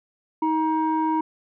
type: tone pair together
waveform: sine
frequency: 316 / 947 Hz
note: D#4 / A#5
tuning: +27 / +27 cents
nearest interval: octave + perfect fifth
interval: 1900 cents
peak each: -21 / -21 dBFS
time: 0.42-1.21 s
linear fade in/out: 5 ms
effects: tanh soft clip ceiling -15 dBFS